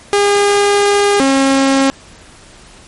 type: tone pair in turn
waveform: sawtooth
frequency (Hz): 405.9 / 270.9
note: G#4 / C#4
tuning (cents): -40 / -40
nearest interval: perfect fifth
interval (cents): 700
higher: first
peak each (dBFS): -5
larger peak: neither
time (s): 0.13-1.2 / 1.2-1.9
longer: first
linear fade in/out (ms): 0
effects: pink hiss -40 dBFS RMS until 2.87 s + MP3 48 kbps